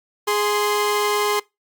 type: tone pair together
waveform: sawtooth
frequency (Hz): 415.3 / 1044.3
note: G#4 / C6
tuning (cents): 0 / -4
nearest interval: octave + major third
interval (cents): 1596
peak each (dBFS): -16 / -19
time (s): 0.27-1.4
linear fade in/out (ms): 10
effects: noise-tail reverb RT60 0.2 s tail -22 dB re dry + Opus 48 kbps